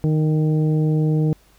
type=harmonic tone with a mistuned harmonic; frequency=154.7 Hz; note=D#3; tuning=10 cents flat; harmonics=1 / 2 / 3 / 4 / 5; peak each=-16 / -24 / -27 / -40 / -41 dBFS; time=0.04-1.33 s; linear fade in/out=0 ms; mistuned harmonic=5; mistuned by=+21 cents; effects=added 50 Hz sine -56 dBFS peak until 1.58 s + pink hiss -56 dBFS RMS until 1.58 s